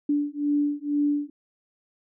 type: beating tone pair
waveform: sine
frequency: 290.1 / 292.2 Hz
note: D4 / D4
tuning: -21 / -9 cents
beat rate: 2.1 Hz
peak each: -25 dBFS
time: 0.09-1.3 s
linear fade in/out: 5 ms
effects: none